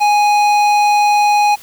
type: tone with tanh clipping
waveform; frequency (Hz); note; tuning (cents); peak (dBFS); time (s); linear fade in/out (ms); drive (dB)
sine; 830; G#5; -1; -11; 0-1.56; 20; 15
effects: white hiss -39 dBFS RMS until 1.62 s